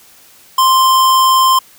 square tone, 1046.5 Hz, C6, in tune, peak -8 dBFS, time 0.58-1.59 s, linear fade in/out 5 ms, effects white hiss -44 dBFS RMS until 1.78 s

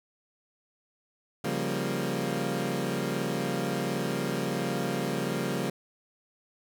20% pulse chord, G half-diminished seventh, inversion second, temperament equal, 138.59 / 174.61 / 196 / 233.1 Hz, Db3 / F3 / G3 / Bb3, 0 / 0 / 0 / 0 cents, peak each -29 dBFS, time 1.44-5.7 s, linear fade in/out 5 ms, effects none

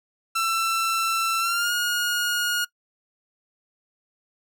sawtooth tone with pitch glide, 1339 to 1435.1 Hz, E6 to F6, +27 to +47 cents, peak -18 dBFS, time 0.35-2.65 s, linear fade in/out 10 ms, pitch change +120 cents, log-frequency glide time 1.39-1.72 s, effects noise-tail reverb RT60 0.1 s tail -22 dB re dry

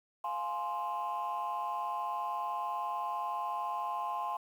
sine chord, F minor, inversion none, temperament just, 698.5 / 838.1 / 1047.7 Hz, F5 / Ab5 / C6, 0 / +16 / +2 cents, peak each -39 / -36 / -34 dBFS, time 0.24-4.37 s, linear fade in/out 5 ms, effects tanh soft clip ceiling -28 dBFS + 10-bit

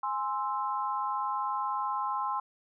sine chord, Ab augmented, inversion none, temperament equal, 830.6 / 1046.5 / 1318.5 Hz, Ab5 / C6 / E6, 0 / 0 / 0 cents, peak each -34 / -31 / -37 dBFS, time 0.03-2.4 s, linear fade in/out 5 ms, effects none

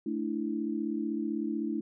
sine chord, A suspended fourth, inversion none, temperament equal, 220 / 293.7 / 329.6 Hz, A3 / D4 / E4, 0 / 0 / 0 cents, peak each -34 dBFS, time 0.06-1.81 s, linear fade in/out 5 ms, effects none

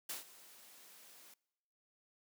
white noise with ADSR envelope, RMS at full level -41 dBFS, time 0.09-1.34 s, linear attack 7 ms, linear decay 140 ms, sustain -18 dB, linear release 4 ms, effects noise-tail reverb RT60 1.0 s tail -25 dB re dry + high-pass 200 Hz 12 dB/octave

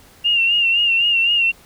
sine tone with vibrato, 2780 Hz, F7, 9 cents flat, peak -13 dBFS, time 0.24-1.52 s, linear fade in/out 20 ms, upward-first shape sine, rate 3.9 Hz, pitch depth 54 cents each way, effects pink hiss -48 dBFS RMS until 1.65 s

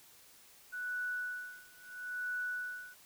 sine tone with tremolo, 1480 Hz, F#6, in tune, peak -34 dBFS, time 0.72-2.95 s, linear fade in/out 20 ms, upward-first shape sine, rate 0.75 Hz, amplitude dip 95%, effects white hiss -60 dBFS RMS until 3.05 s

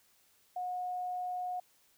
sine tone, 725 Hz, F#5, 35 cents flat, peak -34 dBFS, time 0.56-1.6 s, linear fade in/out 5 ms, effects white hiss -68 dBFS RMS until 1.97 s

